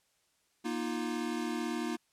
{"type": "chord", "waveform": "square", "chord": "Bb suspended fourth", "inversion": "none", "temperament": "equal with one note detuned", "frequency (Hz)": [237.3, 311.1, 349.2], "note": ["Bb3", "Eb4", "F4"], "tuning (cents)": [31, 0, 0], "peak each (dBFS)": [-37, -38, -39], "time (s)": [0.64, 1.97], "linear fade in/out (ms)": 20, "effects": ["white hiss -73 dBFS RMS until 2.12 s", "low-pass 10000 Hz 12 dB/octave"]}